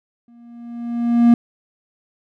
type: tone with exponential growth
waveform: triangle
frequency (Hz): 236.3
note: A#3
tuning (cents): +24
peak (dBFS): -4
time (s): 0.28-1.34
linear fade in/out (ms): 2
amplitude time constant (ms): 230
effects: none